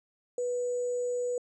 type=tone with sample-and-hold; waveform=sine; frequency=492 Hz; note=B4; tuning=7 cents flat; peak=-28 dBFS; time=0.38-1.38 s; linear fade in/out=2 ms; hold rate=7350 Hz; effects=resampled to 24000 Hz